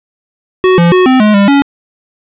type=tone with pitch steps; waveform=square; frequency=371.5 / 171.2 / 367.8 / 258.7 / 211.5 / 200.2 / 280.6 Hz; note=F#4 / F3 / F#4 / C4 / G#3 / G3 / C#4; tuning=+7 / -34 / -10 / -19 / +32 / +37 / +21 cents; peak=-5 dBFS; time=0.64-1.62 s; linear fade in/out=0 ms; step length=140 ms; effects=resampled to 8000 Hz + 7-bit